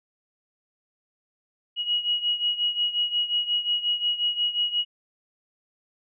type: beating tone pair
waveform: sine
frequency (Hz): 2901 / 2906.6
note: F#7 / F#7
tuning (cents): -35 / -31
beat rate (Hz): 5.6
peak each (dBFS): -24 / -28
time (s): 1.76-4.85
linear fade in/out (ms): 50
effects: none

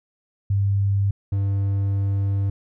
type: tone pair in turn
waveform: sine / triangle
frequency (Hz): 99.4 / 98.88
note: G2 / G2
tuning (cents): +25 / +15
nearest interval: unison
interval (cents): 10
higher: first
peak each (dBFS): -17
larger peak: neither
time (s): 0.5-1.11 / 1.32-2.5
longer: second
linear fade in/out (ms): 5
effects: none

